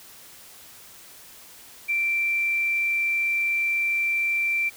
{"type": "tone", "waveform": "sine", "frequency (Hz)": 2349, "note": "D7", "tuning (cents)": 0, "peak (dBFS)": -21, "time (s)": [1.88, 4.7], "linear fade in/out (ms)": 20, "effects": ["white hiss -47 dBFS RMS until 4.76 s"]}